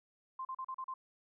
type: tone bursts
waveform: sine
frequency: 1046.5 Hz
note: C6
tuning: in tune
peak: -38 dBFS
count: 6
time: 0.39-0.94 s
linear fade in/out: 5 ms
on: 60 ms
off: 38 ms
effects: none